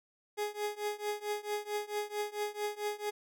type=tone with tremolo; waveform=30% pulse; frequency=416.9 Hz; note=G#4; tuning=7 cents sharp; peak=-28 dBFS; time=0.37-3.11 s; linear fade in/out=20 ms; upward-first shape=triangle; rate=4.5 Hz; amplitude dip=95%; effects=none